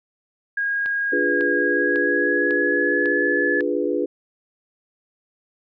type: tone with pitch glide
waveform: sine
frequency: 1634 to 1718.2 Hz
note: G#6 to A6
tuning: -29 to -42 cents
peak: -20 dBFS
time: 0.57-3.61 s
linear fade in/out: 5 ms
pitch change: +87 cents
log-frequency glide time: 1.52-3.27 s
type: click train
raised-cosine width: 0.3 ms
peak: -20 dBFS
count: 6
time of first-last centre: 0.86-3.607 s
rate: 1.82 Hz
type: chord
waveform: sine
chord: D diminished seventh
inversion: none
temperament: equal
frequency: 293.7 / 349.2 / 415.3 / 493.9 Hz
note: D4 / F4 / Ab4 / Cb5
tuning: 0 / 0 / 0 / 0 cents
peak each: -25 dBFS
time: 1.12-4.06 s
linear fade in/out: 10 ms
effects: none